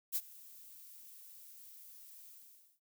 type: noise with ADSR envelope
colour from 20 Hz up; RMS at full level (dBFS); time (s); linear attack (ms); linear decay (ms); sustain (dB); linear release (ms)
violet; -33; 0.12-2.8; 37; 49; -22; 520
effects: none